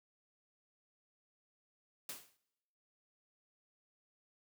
white noise with exponential decay, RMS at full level -41 dBFS, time 2.09-2.37 s, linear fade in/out 2 ms, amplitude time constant 59 ms, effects noise-tail reverb RT60 1.0 s tail -24 dB re dry + high-pass 100 Hz 12 dB/octave

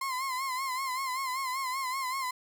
35% pulse tone with vibrato, 1046.5 Hz, C6, in tune, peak -29 dBFS, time 0.01-2.31 s, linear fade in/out 5 ms, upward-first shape sine, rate 5.2 Hz, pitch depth 75 cents each way, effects none

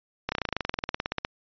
slowing click train, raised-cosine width 0.3 ms, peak -11 dBFS, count 22, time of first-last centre 0.29-1.249 s, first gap 30 ms, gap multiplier 1.04, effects resampled to 11025 Hz

